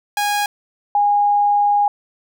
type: tone pair in turn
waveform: sawtooth / sine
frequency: 823 / 820.1 Hz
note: G#5 / G#5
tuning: -16 / -22 cents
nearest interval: unison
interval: 6 cents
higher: first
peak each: -13 / -12 dBFS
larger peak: second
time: 0.17-0.46 / 0.95-1.88 s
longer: second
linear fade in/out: 2 ms
effects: none